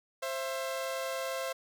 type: tone pair together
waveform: sawtooth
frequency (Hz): 529 / 669.1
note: C5 / E5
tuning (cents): +19 / +26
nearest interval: major third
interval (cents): 407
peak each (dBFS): -31 / -34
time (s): 0.22-1.53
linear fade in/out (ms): 10
effects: none